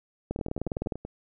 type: two click trains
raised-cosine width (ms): 2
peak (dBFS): -16 / -23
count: 13 / 8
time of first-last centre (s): 0.31-0.922 / 0.39-1.05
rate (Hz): 19.6 / 10.6
effects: none